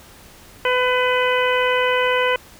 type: harmonic tone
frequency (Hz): 502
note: B4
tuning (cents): +28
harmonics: 1 / 2 / 3 / 4 / 5 / 6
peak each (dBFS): -19 / -22 / -24 / -25 / -26 / -27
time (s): 0.65-2.36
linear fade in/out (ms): 2
effects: pink hiss -45 dBFS RMS until 2.59 s